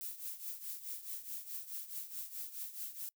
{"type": "noise with tremolo", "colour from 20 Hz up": "violet", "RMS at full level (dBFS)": -41, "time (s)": [0.01, 3.09], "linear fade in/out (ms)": 0, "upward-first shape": "triangle", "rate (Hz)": 4.7, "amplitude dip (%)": 80, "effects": ["noise-tail reverb RT60 0.1 s tail -26 dB re dry"]}